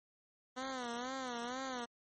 10% pulse tone with vibrato, 250.3 Hz, B3, 23 cents sharp, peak -31 dBFS, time 0.56-1.86 s, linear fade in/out 20 ms, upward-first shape sine, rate 2.1 Hz, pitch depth 110 cents each way, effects MP3 32 kbps

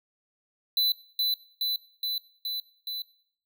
square tone with echo, 4000 Hz, B7, 21 cents sharp, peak -22 dBFS, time 0.77-0.92 s, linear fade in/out 2 ms, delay 420 ms, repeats 5, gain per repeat -2 dB, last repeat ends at 3.02 s, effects noise-tail reverb RT60 0.7 s tail -22 dB re dry

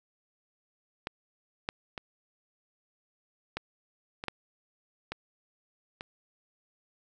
clicks, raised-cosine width 0.3 ms, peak -17 / -14 / -21 / -17 / -21 / -15 / -19 / -22 dBFS, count 8, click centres 1.071 / 1.689 / 1.978 / 3.57 / 4.239 / 4.283 / 5.12 / 6.009 s, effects none

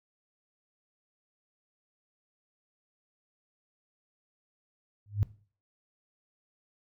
sine tone with exponential growth, 102.7 Hz, G#2, 19 cents flat, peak -19 dBFS, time 5.06-5.23 s, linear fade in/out 0 ms, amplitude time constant 35 ms, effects noise-tail reverb RT60 0.4 s tail -18 dB re dry

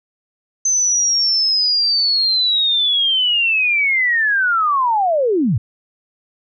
sine linear sweep, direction down, 6200 to 90 Hz, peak -13 dBFS, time 0.65-5.58 s, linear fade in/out 5 ms, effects none

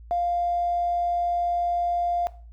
triangle tone with tanh clipping, 698.5 Hz, F5, in tune, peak -21 dBFS, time 0.11-2.27 s, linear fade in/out 0 ms, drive 2 dB, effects noise-tail reverb RT60 0.4 s tail -17 dB re dry + added 57 Hz sine -42 dBFS peak until 2.52 s

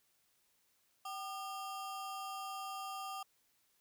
square ring-modulated tone, 990 Hz, B5, 4 cents sharp, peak -39 dBFS, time 1.05-3.23 s, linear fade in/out 5 ms, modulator 219 Hz, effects white hiss -75 dBFS RMS until 3.8 s

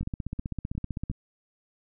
two click trains, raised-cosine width 5 ms, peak -19 / -24 dBFS, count 18 / 4, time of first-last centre 0.01-1.1 / 0.03-1.113 s, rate 15.6 / 2.77 Hz, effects none

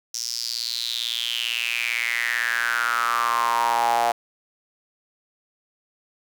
sawtooth tone with high-pass filter sweep, 117.8 Hz, A#2, 19 cents sharp, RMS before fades -24 dBFS, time 0.14-4.12 s, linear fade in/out 5 ms, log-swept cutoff 5700 to 730 Hz, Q 7.1, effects none

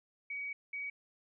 sine tone bursts at uneven times, 2262 Hz, C#7, 34 cents sharp, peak -37 dBFS, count 2, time 0.3-0.53 / 0.73-0.9 s, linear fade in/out 5 ms, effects none

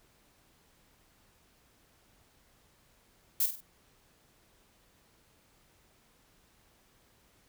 violet noise with echo, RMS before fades -27 dBFS, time 3.4-3.46 s, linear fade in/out 5 ms, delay 49 ms, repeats 3, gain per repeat -8 dB, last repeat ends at 3.607 s, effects pink hiss -66 dBFS RMS until 7.48 s

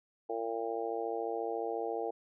harmonic tone, 114.2 Hz, A#2, 35 cents flat, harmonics 3 / 4 / 5 / 6 / 7, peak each -41 / -36 / -43 / -40 / -40 dBFS, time 0.29-2.11 s, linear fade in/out 10 ms, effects none

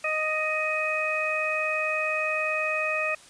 harmonic tone with a mistuned harmonic, 621 Hz, D#5, 3 cents flat, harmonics 1 / 2 / 3 / 4, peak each -30 / -32 / -33 / -27 dBFS, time 0.04-3.15 s, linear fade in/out 5 ms, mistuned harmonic 4, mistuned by +21 cents, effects white hiss -51 dBFS RMS until 3.29 s + resampled to 22050 Hz

